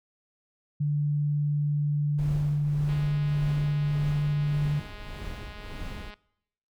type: tone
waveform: sine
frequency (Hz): 146.83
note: D3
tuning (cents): 0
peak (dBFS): -23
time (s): 0.8-4.8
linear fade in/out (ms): 10
type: noise with tremolo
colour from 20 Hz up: brown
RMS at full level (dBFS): -35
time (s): 2.18-6.11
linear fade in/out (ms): 10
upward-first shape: triangle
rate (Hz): 1.7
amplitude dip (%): 70
type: click train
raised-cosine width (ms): 0.3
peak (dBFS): -30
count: 677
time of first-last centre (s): 2.89-6.14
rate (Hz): 208
effects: noise-tail reverb RT60 0.8 s tail -23 dB re dry